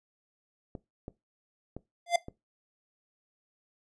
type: clicks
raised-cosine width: 2 ms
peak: -26 dBFS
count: 4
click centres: 0.752 / 1.081 / 1.766 / 2.284 s
type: tone with exponential growth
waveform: square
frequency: 692 Hz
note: F5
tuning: 16 cents flat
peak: -19 dBFS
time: 2.06-2.16 s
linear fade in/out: 5 ms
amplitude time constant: 21 ms
effects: noise-tail reverb RT60 0.2 s tail -19 dB re dry + resampled to 22050 Hz